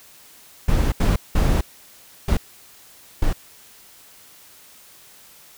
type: noise bursts at uneven times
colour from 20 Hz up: brown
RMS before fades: -17 dBFS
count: 5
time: 0.68-0.92 / 1-1.16 / 1.35-1.61 / 2.28-2.37 / 3.22-3.33 s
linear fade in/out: 5 ms
effects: white hiss -48 dBFS RMS until 5.57 s

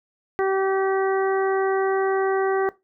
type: harmonic tone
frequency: 385.5 Hz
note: G4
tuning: 29 cents flat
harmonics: 1 / 2 / 3 / 4 / 5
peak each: -20 / -26 / -30 / -32 / -34 dBFS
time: 0.39-2.69 s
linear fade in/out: 0 ms
effects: noise-tail reverb RT60 0.2 s tail -18 dB re dry

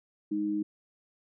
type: tone pair together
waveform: sine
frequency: 204.9 / 311.1 Hz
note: G#3 / D#4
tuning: -23 / 0 cents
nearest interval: perfect fifth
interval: 723 cents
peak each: -35 / -28 dBFS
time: 0.31-0.63 s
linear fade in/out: 10 ms
effects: none

